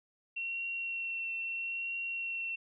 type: tone with vibrato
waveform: sine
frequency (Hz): 2723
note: F7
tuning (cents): -44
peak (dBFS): -34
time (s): 0.36-2.56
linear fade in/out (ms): 10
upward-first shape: triangle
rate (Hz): 0.77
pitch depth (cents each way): 15
effects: none